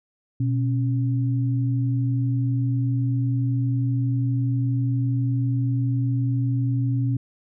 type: tone pair together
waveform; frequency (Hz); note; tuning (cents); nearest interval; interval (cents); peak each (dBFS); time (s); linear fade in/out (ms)
sine; 122.54 / 275.1; B2 / C#4; -13 / -13; octave + major second; 1400; -20 / -28; 0.4-7.17; 5
effects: none